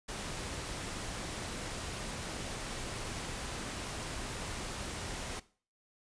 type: noise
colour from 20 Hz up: pink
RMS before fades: -40 dBFS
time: 0.08-5.4 s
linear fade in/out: 10 ms
effects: noise-tail reverb RT60 0.4 s tail -18 dB re dry + resampled to 22050 Hz